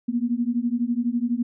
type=beating tone pair; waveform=sine; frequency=233.1 / 245.1 Hz; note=A#3 / B3; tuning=0 / -13 cents; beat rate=12 Hz; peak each=-24 dBFS; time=0.08-1.43 s; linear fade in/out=10 ms; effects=none